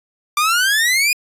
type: exponential sweep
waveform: sawtooth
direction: up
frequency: 1174 to 2489 Hz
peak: -10 dBFS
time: 0.37-1.13 s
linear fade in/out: 2 ms
effects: resampled to 32000 Hz